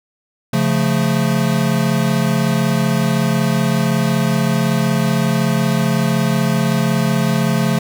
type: chord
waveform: square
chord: Db augmented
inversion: none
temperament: equal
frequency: 138.59 / 174.61 / 220 Hz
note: Db3 / F3 / A3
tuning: 0 / 0 / 0 cents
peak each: -19 dBFS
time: 0.53-7.79 s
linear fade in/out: 5 ms
effects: none